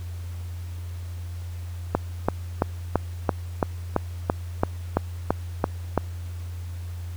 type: click train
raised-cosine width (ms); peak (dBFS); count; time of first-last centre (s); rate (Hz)
1; -5; 13; 1.95-5.977; 2.98
effects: added 87 Hz sine -31 dBFS peak until 7.16 s + pink hiss -50 dBFS RMS until 7.16 s